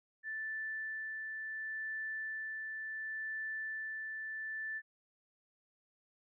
sine tone with tremolo, 1760 Hz, A6, in tune, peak -37 dBFS, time 0.23-4.82 s, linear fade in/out 50 ms, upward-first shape sine, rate 0.7 Hz, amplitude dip 25%, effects none

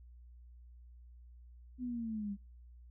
sine linear sweep, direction down, 254.2 to 196 Hz, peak -36 dBFS, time 1.78-2.37 s, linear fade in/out 50 ms, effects noise-tail reverb RT60 0.4 s tail -26 dB re dry + added 60 Hz sine -53 dBFS peak until 2.9 s

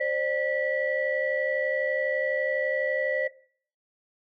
sine tone cluster, 526 / 598 / 1953 Hz, C5 / D5 / B6, +9 / +31 / -20 cents, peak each -28 / -29 / -28 dBFS, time 0-3.28 s, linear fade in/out 10 ms, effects noise-tail reverb RT60 0.5 s tail -18 dB re dry + tanh soft clip ceiling -15 dBFS

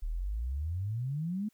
sine exponential sweep, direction up, 35.98 to 220 Hz, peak -31 dBFS, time 0.02-1.49 s, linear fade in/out 10 ms, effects white hiss -72 dBFS RMS until 1.53 s

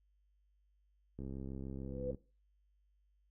click train, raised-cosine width 3 ms, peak -32 dBFS, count 65, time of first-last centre 1.19-2.147 s, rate 66.9 Hz
sine tone with exponential growth, 501 Hz, B4, 25 cents sharp, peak -33 dBFS, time 1.7-2.11 s, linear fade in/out 5 ms, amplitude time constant 89 ms
effects noise-tail reverb RT60 0.3 s tail -18 dB re dry + added 50 Hz sine -70 dBFS peak until 3.3 s

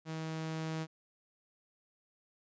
sawtooth tone with level ramp, 159.6 Hz, D#3, 44 cents sharp, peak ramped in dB -34 to -31 dBFS, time 0.05-0.87 s, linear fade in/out 50 ms, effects resampled to 16000 Hz

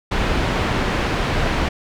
pink low-pass noise, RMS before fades -20 dBFS, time 0.11-1.69 s, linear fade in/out 10 ms, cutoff 2900 Hz, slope 12 dB/octave, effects none

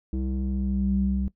square tone with low-pass filter sweep, 65.3 Hz, C2, 3 cents flat, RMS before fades -26 dBFS, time 0.13-1.28 s, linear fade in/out 0 ms, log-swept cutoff 290 to 170 Hz, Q 5.8, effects noise-tail reverb RT60 0.1 s tail -18 dB re dry

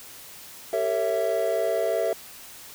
triangle chord, G diminished seventh, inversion none, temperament equal with one note detuned, 392 / 455 / 554.4 / 659.3 Hz, G4 / Bb4 / Db5 / Fb5, 0 / -42 / 0 / 0 cents, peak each -29 / -26 / -28 / -23 dBFS, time 0.73-2.13 s, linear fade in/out 2 ms, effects white hiss -44 dBFS RMS until 2.74 s

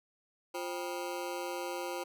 25% pulse ring-modulated tone, 440 Hz, A4, in tune, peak -29 dBFS, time 0.54-2.04 s, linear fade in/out 10 ms, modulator 88.5 Hz, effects none

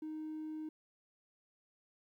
triangle tone, 311.1 Hz, D#4, in tune, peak -37 dBFS, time 0.02-0.69 s, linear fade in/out 5 ms, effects tanh soft clip ceiling -36 dBFS + 13-bit

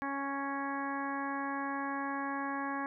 harmonic tone, 277.2 Hz, C#4, in tune, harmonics 1 / 2 / 3 / 4 / 5 / 6 / 7 / 8, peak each -38 / -46 / -40 / -39 / -51 / -41 / -49 / -52 dBFS, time 0.02-2.86 s, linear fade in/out 0 ms, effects none

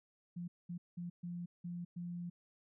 sine tone bursts at uneven times, 174.3 Hz, F3, 3 cents flat, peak -40 dBFS, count 6, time 0.36-0.48 / 0.69-0.78 / 0.97-1.1 / 1.23-1.46 / 1.64-1.85 / 1.96-2.3 s, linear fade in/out 10 ms, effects none

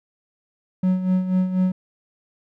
triangle tone with tremolo, 185 Hz, F#3, in tune, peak -13 dBFS, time 0.83-1.72 s, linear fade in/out 5 ms, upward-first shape sine, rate 4.1 Hz, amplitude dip 65%, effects none

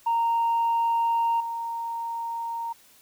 sine tone with level steps, 926 Hz, A#5, 12 cents flat, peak -19 / -28 dBFS, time 0.06-2.73 s, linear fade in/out 10 ms, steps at 1.4 s, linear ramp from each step 5 ms, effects tanh soft clip ceiling -18 dBFS + white hiss -56 dBFS RMS until 3.01 s

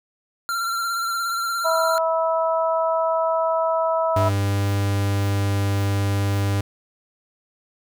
square tone with vibrato, 1370 Hz, F6, 34 cents flat, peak -23 dBFS, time 0.49-1.98 s, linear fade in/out 0 ms, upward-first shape triangle, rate 17 Hz, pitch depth 40 cents each way
harmonic tone, 325.7 Hz, E4, 21 cents flat, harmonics 2 / 3 / 4, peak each -20 / -24 / -26 dBFS, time 1.64-4.3 s, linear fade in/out 20 ms
45% pulse tone, 99.8 Hz, G2, 32 cents sharp, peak -19 dBFS, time 4.16-6.61 s, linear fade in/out 5 ms
effects none

